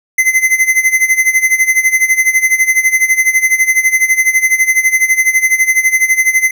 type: tone with tremolo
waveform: square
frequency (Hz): 2054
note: C7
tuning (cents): -33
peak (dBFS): -6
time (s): 0.18-6.51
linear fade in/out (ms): 5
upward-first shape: sine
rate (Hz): 12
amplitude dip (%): 80
effects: none